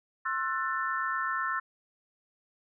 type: chord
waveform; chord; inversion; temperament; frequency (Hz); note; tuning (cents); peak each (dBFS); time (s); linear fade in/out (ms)
sine; F# half-diminished seventh; second; just; 1065.6 / 1332 / 1480 / 1776; C6 / E6 / F#6 / A6; +31 / +18 / 0 / +16; -34 / -32 / -37 / -34; 0.25-1.6; 10
effects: none